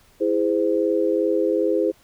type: chord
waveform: sine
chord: E augmented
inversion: none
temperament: just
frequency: 329.6 / 412 / 515 Hz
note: E4 / G#4 / B#4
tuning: 0 / -14 / -28 cents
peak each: -22 dBFS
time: 0.2-1.92 s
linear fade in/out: 20 ms
effects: pink hiss -56 dBFS RMS until 2.03 s